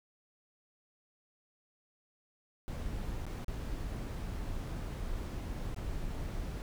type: noise with dropouts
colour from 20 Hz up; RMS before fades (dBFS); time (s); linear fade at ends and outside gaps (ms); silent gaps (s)
brown; -38; 2.68-6.62; 0; 3.254-3.266 / 3.445-3.482 / 4.671-4.674 / 5.745-5.763
effects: none